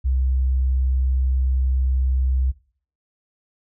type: tone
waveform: sine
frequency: 64.8 Hz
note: C2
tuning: 16 cents flat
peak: -17 dBFS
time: 0.04-2.52 s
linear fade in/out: 20 ms
effects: noise-tail reverb RT60 0.5 s tail -20 dB re dry